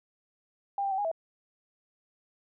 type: tone with pitch steps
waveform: sine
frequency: 798 / 789 / 765 / 821 / 653 Hz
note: G5 / G5 / G5 / G#5 / E5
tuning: +31 / +11 / -42 / -20 / -17 cents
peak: -27 dBFS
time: 0.78-1.115 s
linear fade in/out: 2 ms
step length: 67 ms
effects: none